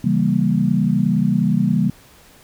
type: chord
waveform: sine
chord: C# diminished seventh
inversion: none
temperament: equal with one note detuned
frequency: 136.76 / 164.81 / 196 / 233.1 Hz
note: C#3 / E3 / G3 / Bb3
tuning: -23 / 0 / 0 / 0 cents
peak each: -22 / -20 / -18 / -20 dBFS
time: 0.04-1.9 s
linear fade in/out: 5 ms
effects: pink hiss -48 dBFS RMS until 2.43 s